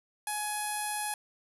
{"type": "tone with low-pass filter", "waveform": "sawtooth", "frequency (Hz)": 841, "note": "G#5", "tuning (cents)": 22, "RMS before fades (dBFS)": -34, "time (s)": [0.27, 1.14], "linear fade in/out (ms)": 2, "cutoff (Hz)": 11000, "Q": 8.5, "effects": []}